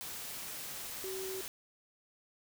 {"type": "tone in noise", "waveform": "sine", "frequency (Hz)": 380, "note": "F#4", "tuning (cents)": 46, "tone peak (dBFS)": -39, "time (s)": [1.04, 1.41], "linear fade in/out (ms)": 0, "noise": "white", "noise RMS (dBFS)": -43, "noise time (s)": [0.01, 1.48], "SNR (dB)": 1, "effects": []}